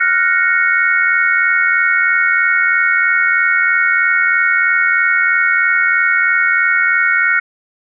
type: chord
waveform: sine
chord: Gb major seventh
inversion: third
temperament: equal with one note detuned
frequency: 1396.9 / 1480 / 1864.7 / 2205 Hz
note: F6 / Gb6 / Bb6 / Db7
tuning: 0 / 0 / 0 / -10 cents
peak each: -16 dBFS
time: 0-7.4 s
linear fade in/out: 10 ms
effects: none